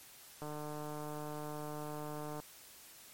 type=click train; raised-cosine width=1 ms; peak=-30 dBFS; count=298; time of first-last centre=0.42-2.4 s; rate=150 Hz; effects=white hiss -56 dBFS RMS until 3.13 s + MP3 64 kbps